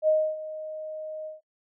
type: tone with ADSR envelope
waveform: sine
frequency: 622.3 Hz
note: D#5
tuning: in tune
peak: -17 dBFS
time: 0.02-1.41 s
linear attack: 59 ms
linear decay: 280 ms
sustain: -16 dB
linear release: 150 ms
effects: noise-tail reverb RT60 0.1 s tail -21 dB re dry